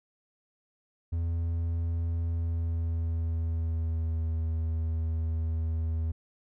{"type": "tone with pitch glide", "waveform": "triangle", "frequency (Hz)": [83.6, 80.85], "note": ["E2", "E2"], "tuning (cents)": [25, -33], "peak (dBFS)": -25, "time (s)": [1.12, 6.12], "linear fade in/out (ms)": 10, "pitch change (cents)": -58, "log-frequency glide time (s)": [2.26, 4.28], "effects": []}